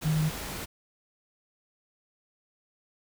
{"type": "tone in noise", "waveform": "sine", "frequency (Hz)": 155.56, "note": "D#3", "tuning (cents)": 0, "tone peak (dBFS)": -23, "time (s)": [0.04, 0.3], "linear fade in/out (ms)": 20, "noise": "pink", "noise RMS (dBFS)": -37, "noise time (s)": [0.01, 0.66], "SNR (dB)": 11, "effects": []}